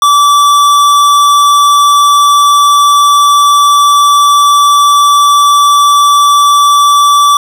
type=tone with hard clipping; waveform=sine; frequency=1158 Hz; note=D6; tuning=25 cents flat; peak=-5 dBFS; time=0.02-7.37 s; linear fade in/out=2 ms; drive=16 dB; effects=none